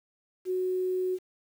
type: tone with quantisation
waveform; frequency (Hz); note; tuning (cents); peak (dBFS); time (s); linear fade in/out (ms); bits
sine; 368.8; F#4; -6; -26; 0.45-1.19; 50; 9
effects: none